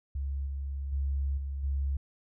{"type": "tone with level steps", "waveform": "sine", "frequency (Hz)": 69, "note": "C#2", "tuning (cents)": -7, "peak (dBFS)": [-30, -32, -27, -32, -27], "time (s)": [0.15, 1.97], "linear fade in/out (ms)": 5, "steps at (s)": [0.46, 0.92, 1.37, 1.63], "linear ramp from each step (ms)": 10, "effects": []}